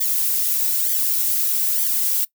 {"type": "noise with flanger", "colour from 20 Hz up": "violet", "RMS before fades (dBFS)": -20, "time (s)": [0, 2.25], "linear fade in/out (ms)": 10, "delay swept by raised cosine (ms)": [0.73, 3.93], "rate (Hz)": 1.1, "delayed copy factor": -0.85, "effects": ["noise-tail reverb RT60 0.1 s tail -21 dB re dry"]}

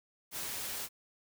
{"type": "noise", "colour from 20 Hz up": "white", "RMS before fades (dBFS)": -39, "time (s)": [0.31, 0.89], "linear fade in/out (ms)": 50, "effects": []}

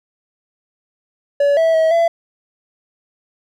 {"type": "tone with pitch steps", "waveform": "triangle", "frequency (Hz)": [570, 653, 642, 672], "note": ["C#5", "E5", "E5", "E5"], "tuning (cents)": [48, -17, -46, 33], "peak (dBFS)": -9, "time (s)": [1.4, 2.08], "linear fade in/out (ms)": 5, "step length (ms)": 170, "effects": []}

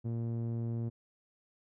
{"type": "tone with low-pass filter", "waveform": "sawtooth", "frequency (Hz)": 116, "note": "A#2", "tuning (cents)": -8, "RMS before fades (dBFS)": -35, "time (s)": [0.04, 0.9], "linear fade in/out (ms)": 20, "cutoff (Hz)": 330, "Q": 0.69, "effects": []}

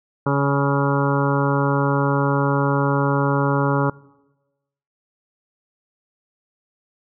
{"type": "harmonic tone", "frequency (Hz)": 140, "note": "C#3", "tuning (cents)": 18, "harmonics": [1, 2, 3, 4, 6, 7, 8, 9, 10], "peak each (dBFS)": [-20, -23, -25, -26, -28, -28, -29, -30, -30], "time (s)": [0.26, 3.9], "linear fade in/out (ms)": 5, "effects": ["noise-tail reverb RT60 1.0 s tail -21 dB re dry"]}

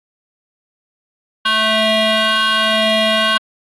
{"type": "tone with frequency modulation", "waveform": "sine", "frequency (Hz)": 1093, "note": "C#6", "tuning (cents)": -25, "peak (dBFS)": -9, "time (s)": [1.45, 3.38], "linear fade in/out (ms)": 10, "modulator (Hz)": 437, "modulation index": 5.9, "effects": ["tanh soft clip ceiling -11 dBFS", "AAC 48 kbps"]}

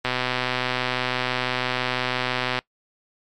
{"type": "click train", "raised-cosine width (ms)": 0.3, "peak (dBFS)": -7, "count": 321, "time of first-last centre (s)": [0.05, 2.59], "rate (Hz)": 126, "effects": ["noise-tail reverb RT60 0.1 s tail -22 dB re dry", "MP3 96 kbps"]}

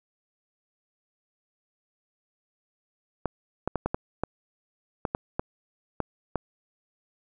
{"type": "clicks", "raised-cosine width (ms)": 1, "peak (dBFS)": -12, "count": 11, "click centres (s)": [3.257, 3.676, 3.757, 3.86, 3.945, 4.236, 5.052, 5.149, 5.395, 6.003, 6.357], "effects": []}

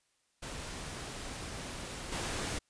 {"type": "noise with level steps", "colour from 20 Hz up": "pink", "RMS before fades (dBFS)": [-42, -36], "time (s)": [0.42, 2.59], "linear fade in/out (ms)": 10, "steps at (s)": 2.12, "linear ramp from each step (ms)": 5, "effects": ["white hiss -75 dBFS RMS until 2.69 s", "resampled to 22050 Hz"]}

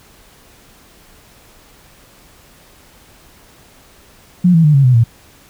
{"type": "tone with pitch steps", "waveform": "sine", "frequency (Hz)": [178.8, 163.96, 150.35, 137.87, 126.43, 115.94], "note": ["F3", "E3", "D3", "C#3", "B2", "A#2"], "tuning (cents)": [41, -9, 41, -9, 41, -9], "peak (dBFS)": -6, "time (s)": [4.44, 5.04], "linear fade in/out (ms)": 10, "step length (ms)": 100, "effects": ["pink hiss -46 dBFS RMS until 5.49 s"]}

